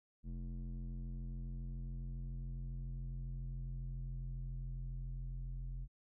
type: tone with low-pass filter sweep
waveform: square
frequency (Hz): 43.65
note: F1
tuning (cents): 0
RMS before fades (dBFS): -43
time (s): 0.23-5.88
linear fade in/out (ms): 50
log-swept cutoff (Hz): 210 to 110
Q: 2.1
effects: none